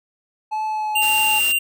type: tone with vibrato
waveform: triangle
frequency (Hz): 860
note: A5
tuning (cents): -40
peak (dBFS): -19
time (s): 0.51-1.4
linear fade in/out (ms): 20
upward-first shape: triangle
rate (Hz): 1.8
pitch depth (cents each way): 15
type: tone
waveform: square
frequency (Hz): 2782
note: F7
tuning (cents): -7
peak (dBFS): -17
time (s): 0.95-1.59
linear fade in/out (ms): 10
type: noise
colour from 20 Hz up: white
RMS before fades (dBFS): -30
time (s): 1.01-1.53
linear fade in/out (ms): 20
effects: none